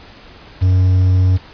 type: tone with quantisation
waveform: triangle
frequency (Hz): 92.5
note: F#2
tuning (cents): 0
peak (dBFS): -7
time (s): 0.61-1.38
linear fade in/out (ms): 20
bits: 6
effects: pink hiss -40 dBFS RMS until 1.53 s + resampled to 11025 Hz